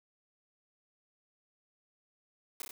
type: noise with echo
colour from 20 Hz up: white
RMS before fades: -40 dBFS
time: 2.6-2.62 s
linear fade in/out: 2 ms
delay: 30 ms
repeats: 3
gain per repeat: -2 dB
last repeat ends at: 2.71 s
effects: none